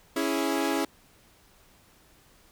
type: chord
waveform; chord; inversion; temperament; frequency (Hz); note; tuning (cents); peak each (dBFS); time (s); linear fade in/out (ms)
sawtooth; C# minor; none; equal; 277.2 / 329.6 / 415.3; C#4 / E4 / G#4; 0 / 0 / 0; -25 / -25 / -28; 0.16-0.85; 5
effects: pink hiss -59 dBFS RMS until 2.51 s